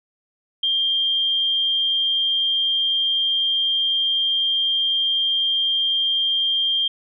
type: tone with amplitude modulation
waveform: sine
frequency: 3194 Hz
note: G7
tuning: 32 cents sharp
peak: -16 dBFS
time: 0.63-6.88 s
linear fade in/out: 5 ms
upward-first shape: sine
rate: 219 Hz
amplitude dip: 30%
effects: none